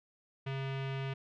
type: tone with low-pass filter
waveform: square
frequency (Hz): 135.2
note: C#3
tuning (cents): -43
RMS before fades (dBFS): -37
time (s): 0.46-1.14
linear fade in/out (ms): 10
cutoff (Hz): 2800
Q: 2.2
effects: none